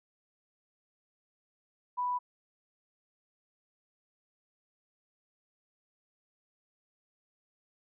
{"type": "tone", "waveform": "sine", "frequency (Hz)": 987.8, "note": "B5", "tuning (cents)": 0, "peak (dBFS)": -29, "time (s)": [1.97, 2.19], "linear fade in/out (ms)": 20, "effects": []}